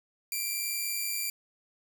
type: tone with amplitude modulation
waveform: 5% pulse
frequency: 2358 Hz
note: D7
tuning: 6 cents sharp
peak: -19 dBFS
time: 0.32-1.3 s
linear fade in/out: 2 ms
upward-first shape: sine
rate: 101 Hz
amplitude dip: 35%
effects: 9-bit